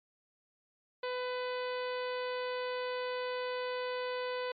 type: harmonic tone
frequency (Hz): 500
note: B4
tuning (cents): +21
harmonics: 1 / 2 / 3 / 4 / 5 / 6 / 7 / 8 / 9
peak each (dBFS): -35 / -41 / -45 / -47 / -49 / -51 / -52 / -53 / -54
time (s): 1.03-4.52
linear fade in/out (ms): 5
effects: MP3 64 kbps